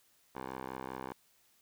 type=tone with band-pass filter; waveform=10% pulse; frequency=65.1 Hz; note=C2; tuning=8 cents flat; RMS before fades=-43 dBFS; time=0.35-1.13 s; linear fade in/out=5 ms; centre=830 Hz; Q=1.2; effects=white hiss -69 dBFS RMS until 1.61 s